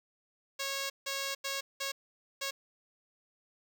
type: tone bursts at uneven times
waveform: 5% pulse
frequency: 549 Hz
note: C#5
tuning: 17 cents flat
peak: -22 dBFS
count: 5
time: 0.59-0.9 / 1.06-1.35 / 1.44-1.61 / 1.8-1.92 / 2.41-2.51 s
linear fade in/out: 10 ms
effects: none